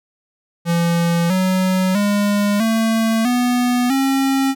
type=tone with pitch steps; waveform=square; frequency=170 / 186.46 / 204.5 / 224.3 / 246 / 269.9 Hz; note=F3 / F#3 / G#3 / A3 / B3 / C#4; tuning=-46 / +14 / -26 / +34 / -7 / -46 cents; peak=-15 dBFS; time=0.65-4.55 s; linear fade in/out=50 ms; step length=650 ms; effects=none